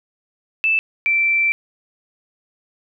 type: tone pair in turn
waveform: sine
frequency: 2637 / 2340 Hz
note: E7 / D7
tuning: 0 / -7 cents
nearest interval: major second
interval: 207 cents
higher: first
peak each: -14 dBFS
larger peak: neither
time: 0.64-0.79 / 1.06-1.52 s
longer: second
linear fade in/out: 0 ms
effects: none